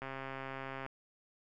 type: click train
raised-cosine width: 0.5 ms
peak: -27 dBFS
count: 114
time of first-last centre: 0.02-0.863 s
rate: 134 Hz
effects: none